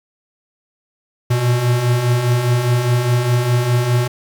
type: beating tone pair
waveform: square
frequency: 118.1 / 123 Hz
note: A#2 / B2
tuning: +23 / -7 cents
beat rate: 4.9 Hz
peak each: -22 / -15 dBFS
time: 1.3-4.08 s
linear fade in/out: 10 ms
effects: 8-bit